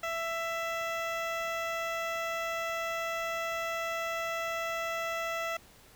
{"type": "tone with notch filter", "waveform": "15% pulse", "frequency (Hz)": 664, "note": "E5", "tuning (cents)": 12, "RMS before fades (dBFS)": -34, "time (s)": [0.03, 5.57], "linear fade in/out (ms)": 5, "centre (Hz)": 10000, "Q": 0.54, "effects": ["pink hiss -57 dBFS RMS until 5.95 s"]}